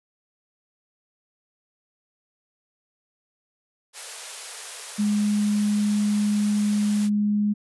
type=high-pass noise; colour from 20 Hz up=white; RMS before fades=-36 dBFS; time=3.93-7.1 s; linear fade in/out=50 ms; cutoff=410 Hz; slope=96 dB/octave
type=tone; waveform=sine; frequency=207.7 Hz; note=G#3; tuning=in tune; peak=-19 dBFS; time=4.98-7.54 s; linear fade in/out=20 ms
effects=resampled to 24000 Hz